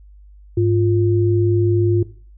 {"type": "tone pair together", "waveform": "sine", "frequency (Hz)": [103.82, 349.2], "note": ["G#2", "F4"], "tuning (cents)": [0, 0], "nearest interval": "octave + major sixth", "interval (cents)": 2100, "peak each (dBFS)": -16, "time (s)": [0.57, 2.03], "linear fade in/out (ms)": 5, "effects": ["noise-tail reverb RT60 0.4 s tail -17 dB re dry", "added 50 Hz sine -41 dBFS peak until 2.37 s"]}